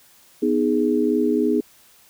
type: chord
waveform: sine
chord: G# minor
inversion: first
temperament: equal with one note detuned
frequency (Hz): 248.2 / 311.1 / 415.3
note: B3 / D#4 / G#4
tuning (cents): +9 / 0 / 0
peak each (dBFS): -21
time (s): 0.42-1.61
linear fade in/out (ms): 10
effects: white hiss -53 dBFS RMS until 2.09 s